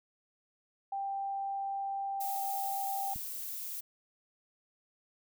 sine tone, 788 Hz, G5, 9 cents sharp, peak -33 dBFS, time 0.92-3.14 s, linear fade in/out 5 ms
violet noise, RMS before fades -40 dBFS, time 2.2-3.81 s, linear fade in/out 10 ms
click, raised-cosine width 5 ms, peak -33 dBFS, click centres 3.16 s
effects none

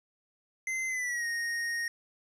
square tone with pitch glide, 2067 to 1862.9 Hz, C7 to A#6, -22 to -2 cents, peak -31 dBFS, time 0.67-1.88 s, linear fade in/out 2 ms, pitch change -180 cents, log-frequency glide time 0.88-1.26 s, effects low-pass 10000 Hz 12 dB/octave + 12-bit

